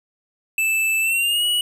square tone with pitch glide, 2637 to 2926 Hz, E7 to F#7, 0 to -20 cents, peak -18 dBFS, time 0.58-1.61 s, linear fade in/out 2 ms, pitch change +180 cents, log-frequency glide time 1.01-1.46 s, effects none

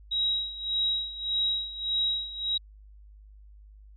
sine tone with tremolo, 3833 Hz, A#7, 47 cents sharp, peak -23 dBFS, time 0.11-2.58 s, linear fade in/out 10 ms, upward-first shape sine, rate 1.7 Hz, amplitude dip 80%, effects added 51 Hz sine -48 dBFS peak until 3.96 s

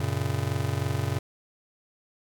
square chord, F# major, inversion none, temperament just, 92.5 / 115.62 / 138.75 Hz, F#2 / A#2 / C#3, 0 / -14 / +2 cents, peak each -31 dBFS, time 0-1.19 s, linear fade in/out 5 ms, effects none

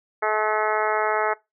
harmonic tone, 214.7 Hz, A3, 42 cents flat, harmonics 2 / 3 / 4 / 5 / 6 / 7 / 8 / 9 / 10, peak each -27 / -27 / -26 / -32 / -27 / -31 / -31 / -34 / -34 dBFS, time 0.22-1.34 s, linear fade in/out 10 ms, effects noise-tail reverb RT60 0.2 s tail -21 dB re dry

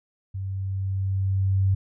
sine tone with level ramp, 96.3 Hz, G2, 30 cents flat, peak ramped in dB -28 to -17 dBFS, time 0.34-1.75 s, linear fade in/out 10 ms, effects none

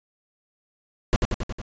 brown noise with echo, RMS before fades -18 dBFS, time 1.13-1.16 s, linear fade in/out 0 ms, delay 91 ms, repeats 5, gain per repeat -3 dB, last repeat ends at 1.615 s, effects resampled to 16000 Hz

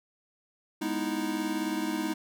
square chord, E major seventh, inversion first, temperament equal, 207.7 / 246.9 / 311.1 / 329.6 Hz, G#3 / B3 / D#4 / E4, 0 / 0 / 0 / 0 cents, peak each -37 / -38 / -32 / -37 dBFS, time 0.81-2.14 s, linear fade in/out 10 ms, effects none

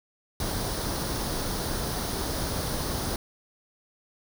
pink noise with comb filter, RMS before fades -30 dBFS, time 0.4-3.16 s, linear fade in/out 2 ms, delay 0.2 ms, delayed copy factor +0.55, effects none

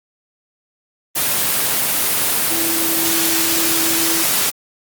sine tone in noise, 329.6 Hz, E4, in tune, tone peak -23 dBFS, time 2.5-4.24 s, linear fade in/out 20 ms, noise white, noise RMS -17 dBFS, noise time 1.15-4.51 s, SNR -9 dB, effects high-pass 100 Hz 12 dB/octave + Opus 24 kbps

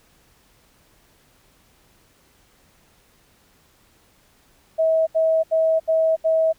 sine tone bursts, 644 Hz, E5, 41 cents flat, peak -15 dBFS, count 5, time 4.78-6.53 s, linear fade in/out 20 ms, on 290 ms, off 75 ms, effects pink hiss -58 dBFS RMS until 6.58 s

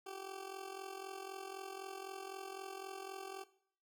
20% pulse tone with amplitude modulation, 386.1 Hz, G4, 26 cents flat, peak -37 dBFS, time 0.06-3.44 s, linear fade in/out 10 ms, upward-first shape sine, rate 43.9 Hz, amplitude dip 70%, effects noise-tail reverb RT60 0.6 s tail -17 dB re dry

